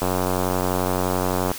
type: click train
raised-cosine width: 1 ms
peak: -8 dBFS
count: 138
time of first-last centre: 0.02-1.516 s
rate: 91.6 Hz
effects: white hiss -34 dBFS RMS until 1.58 s